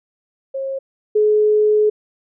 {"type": "tone pair in turn", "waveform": "sine", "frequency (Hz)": [539, 424.4], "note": ["C#5", "G#4"], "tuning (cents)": [-49, 38], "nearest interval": "major third", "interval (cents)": 413, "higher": "first", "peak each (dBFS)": [-21, -11], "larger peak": "second", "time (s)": [[0.54, 0.79], [1.15, 1.9]], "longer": "second", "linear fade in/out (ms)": 10, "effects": []}